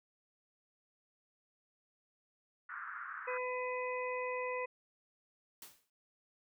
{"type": "band-pass noise", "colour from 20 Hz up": "white", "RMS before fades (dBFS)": -45, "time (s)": [2.69, 3.38], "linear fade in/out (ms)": 5, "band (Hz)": [1200, 1600], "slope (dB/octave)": 48}
{"type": "harmonic tone", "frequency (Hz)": 502, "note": "B4", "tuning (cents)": 28, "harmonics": [1, 2, 4, 5], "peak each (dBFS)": [-38, -41, -44, -45], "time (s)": [3.27, 4.66], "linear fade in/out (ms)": 10}
{"type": "noise with exponential decay", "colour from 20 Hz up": "white", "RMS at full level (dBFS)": -48, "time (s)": [5.62, 5.9], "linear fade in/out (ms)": 2, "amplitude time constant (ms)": 60}
{"effects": []}